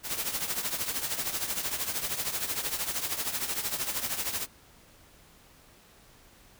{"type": "noise with tremolo", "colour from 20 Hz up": "white", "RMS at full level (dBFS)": -29, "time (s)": [0.03, 4.47], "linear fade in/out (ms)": 50, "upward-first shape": "triangle", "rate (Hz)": 13, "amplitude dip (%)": 75, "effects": ["pink hiss -57 dBFS RMS until 6.59 s"]}